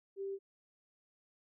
sine tone, 392 Hz, G4, in tune, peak -37 dBFS, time 0.16-0.39 s, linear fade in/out 50 ms, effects none

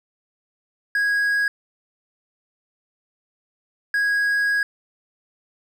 triangle tone bursts at uneven times, 1651 Hz, G#6, 11 cents flat, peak -16 dBFS, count 2, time 0.95-1.48 / 3.94-4.63 s, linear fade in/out 2 ms, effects none

